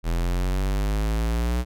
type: exponential sweep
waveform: square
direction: up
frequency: 41.2 to 61.74 Hz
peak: -22 dBFS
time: 0.03-1.65 s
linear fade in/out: 50 ms
effects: none